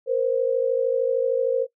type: tone pair together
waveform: sine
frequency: 470.6 / 523.8 Hz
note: A#4 / C5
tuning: +16 / +2 cents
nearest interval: major second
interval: 186 cents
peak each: -22 dBFS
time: 0.06-1.67 s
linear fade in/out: 50 ms
effects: noise-tail reverb RT60 0.1 s tail -18 dB re dry